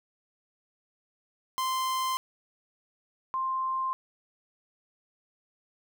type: tone pair in turn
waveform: 45% pulse / sine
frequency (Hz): 1041 / 1049.5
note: C6 / C6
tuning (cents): -9 / +5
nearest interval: unison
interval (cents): 14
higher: second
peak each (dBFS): -27 / -27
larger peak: neither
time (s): 1.58-2.17 / 3.34-3.93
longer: neither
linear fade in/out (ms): 0
effects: none

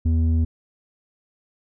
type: tone with low-pass filter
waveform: square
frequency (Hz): 80.5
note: E2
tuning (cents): -41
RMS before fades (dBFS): -19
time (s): 0.05-0.45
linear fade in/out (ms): 10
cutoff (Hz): 180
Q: 3.9
effects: none

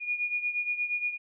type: beating tone pair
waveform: sine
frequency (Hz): 2440 / 2448.5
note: D#7 / D#7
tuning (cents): -34 / -28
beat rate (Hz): 8.5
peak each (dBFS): -29 / -34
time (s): 0-1.18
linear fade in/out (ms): 50
effects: none

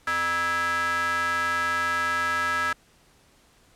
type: ring-modulated tone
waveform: square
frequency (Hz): 174.61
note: F3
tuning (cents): 0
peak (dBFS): -21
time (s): 0.07-2.73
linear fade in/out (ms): 5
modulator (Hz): 1480
effects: pink hiss -59 dBFS RMS until 3.75 s + low-pass 11000 Hz 12 dB/octave

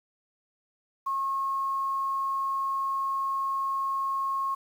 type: tone with quantisation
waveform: sine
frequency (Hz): 1085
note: C#6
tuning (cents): -37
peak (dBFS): -26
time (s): 1.06-4.55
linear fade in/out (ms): 10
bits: 9
effects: none

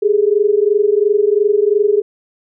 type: tone pair together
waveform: sine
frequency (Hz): 402.7 / 425.6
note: G4 / G#4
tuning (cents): +47 / +42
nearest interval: minor second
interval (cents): 95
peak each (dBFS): -13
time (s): 0.02-2.02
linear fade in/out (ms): 10
effects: none

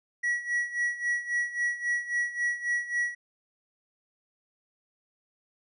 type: tone with tremolo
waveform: triangle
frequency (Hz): 1927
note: B6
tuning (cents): -43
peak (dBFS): -22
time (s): 0.23-3.15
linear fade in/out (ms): 10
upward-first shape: sine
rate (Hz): 3.7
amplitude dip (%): 80
effects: resampled to 24000 Hz

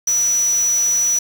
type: tone in noise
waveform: sine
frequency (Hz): 5900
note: F#8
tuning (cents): -6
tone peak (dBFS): -14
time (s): 0.07-1.19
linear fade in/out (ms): 5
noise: white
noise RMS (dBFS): -31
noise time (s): 0.07-1.19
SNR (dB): +14
effects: none

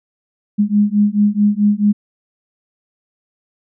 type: beating tone pair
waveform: sine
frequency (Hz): 204.6 / 209.2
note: G#3 / G#3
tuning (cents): -26 / +13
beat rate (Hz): 4.6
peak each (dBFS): -14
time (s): 0.58-1.93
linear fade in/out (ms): 20
effects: none

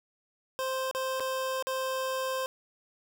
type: tone with dropouts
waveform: 25% pulse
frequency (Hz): 523.3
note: C5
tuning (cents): 0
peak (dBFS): -26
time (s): 0.59-2.46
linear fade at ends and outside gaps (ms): 0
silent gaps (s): 0.912-0.949 / 1.198-1.204 / 1.625-1.67
effects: none

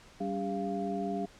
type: tone cluster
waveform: sine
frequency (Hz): 194.7 / 284.5 / 401.9 / 694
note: G3 / C#4 / G4 / F5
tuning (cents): -12 / +45 / +43 / -11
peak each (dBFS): -35 / -38 / -37 / -36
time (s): 0.2-1.26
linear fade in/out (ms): 10
effects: pink hiss -56 dBFS RMS until 1.39 s + low-pass 7000 Hz 12 dB/octave

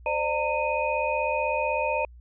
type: tone cluster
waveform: sine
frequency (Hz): 521 / 597 / 913 / 2494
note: C5 / D5 / A#5 / D#7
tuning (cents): -7 / +28 / -36 / +3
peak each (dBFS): -30 / -28 / -28 / -30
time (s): 0.06-2.05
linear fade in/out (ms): 2
effects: added 60 Hz sine -45 dBFS peak until 2.2 s

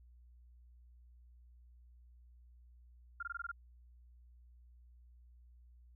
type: tone bursts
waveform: sine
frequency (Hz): 1396.9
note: F6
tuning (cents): 0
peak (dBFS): -38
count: 7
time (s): 3.2-3.516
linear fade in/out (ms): 5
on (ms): 28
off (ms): 20
effects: added 60 Hz sine -58 dBFS peak until 5.95 s

